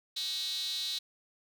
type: tone with high-pass filter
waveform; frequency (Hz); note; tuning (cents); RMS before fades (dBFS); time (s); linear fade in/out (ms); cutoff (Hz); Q
square; 170.8; F3; -38; -35; 0.16-0.99; 10; 3900; 8.9
effects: none